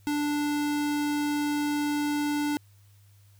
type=tone; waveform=square; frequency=293.7 Hz; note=D4; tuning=in tune; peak=-26 dBFS; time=0.07-2.57 s; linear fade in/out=0 ms; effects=added 100 Hz sine -54 dBFS peak until 3.39 s + white hiss -65 dBFS RMS until 3.39 s